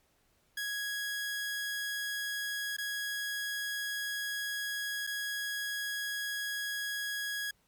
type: tone with dropouts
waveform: sawtooth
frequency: 1661.2 Hz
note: G#6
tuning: in tune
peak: -30 dBFS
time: 0.57-7.51 s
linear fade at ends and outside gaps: 5 ms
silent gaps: 2.767-2.783 / 5.068-5.072 s
effects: pink hiss -71 dBFS RMS until 7.67 s + MP3 96 kbps